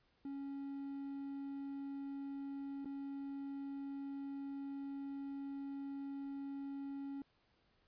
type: tone with dropouts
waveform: triangle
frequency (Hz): 277.3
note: C#4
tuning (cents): +1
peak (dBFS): -40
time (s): 0.25-7.22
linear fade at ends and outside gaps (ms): 2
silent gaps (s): 2.847-2.856
effects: pink hiss -75 dBFS RMS until 7.87 s + resampled to 11025 Hz